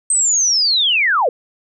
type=linear sweep; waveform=sine; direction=down; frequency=8372 to 434.8 Hz; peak=-12 dBFS; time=0.1-1.29 s; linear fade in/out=2 ms; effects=none